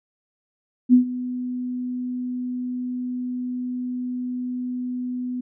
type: tone with ADSR envelope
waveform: sine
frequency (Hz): 249.4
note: B3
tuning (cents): +17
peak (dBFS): -8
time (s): 0.89-5.41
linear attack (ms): 43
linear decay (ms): 110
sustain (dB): -17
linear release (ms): 9
effects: none